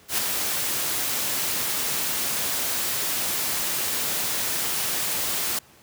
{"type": "noise with ADSR envelope", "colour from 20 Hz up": "white", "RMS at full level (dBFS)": -22, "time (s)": [0.08, 5.59], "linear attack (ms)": 100, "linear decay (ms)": 6, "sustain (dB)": -4, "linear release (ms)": 5, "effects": ["pink hiss -53 dBFS RMS until 5.82 s", "high-pass 80 Hz 12 dB/octave"]}